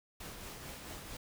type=noise with tremolo; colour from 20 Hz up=pink; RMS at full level=-45 dBFS; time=0.2-1.17 s; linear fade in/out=5 ms; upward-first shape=triangle; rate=4.5 Hz; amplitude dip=40%; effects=none